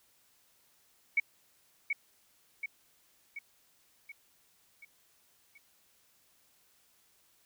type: tone with echo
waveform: sine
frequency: 2236 Hz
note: C#7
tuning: 14 cents sharp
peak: -23 dBFS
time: 1.17-1.2 s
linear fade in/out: 5 ms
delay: 730 ms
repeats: 6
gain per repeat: -5 dB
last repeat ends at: 5.58 s
effects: white hiss -68 dBFS RMS until 7.45 s